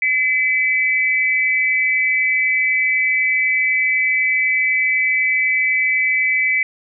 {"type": "tone pair together", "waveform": "sine", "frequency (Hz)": [2028, 2300], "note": ["B6", "D7"], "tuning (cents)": [45, -37], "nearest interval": "major second", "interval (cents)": 218, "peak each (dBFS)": -17, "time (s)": [0.02, 6.63], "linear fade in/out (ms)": 2, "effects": []}